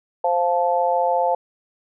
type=chord; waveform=sine; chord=F major; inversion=second; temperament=just; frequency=523.8 / 698.5 / 873.1 Hz; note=C5 / F5 / A5; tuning=+2 / 0 / -14 cents; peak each=-21 dBFS; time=0.24-1.35 s; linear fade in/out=5 ms; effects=none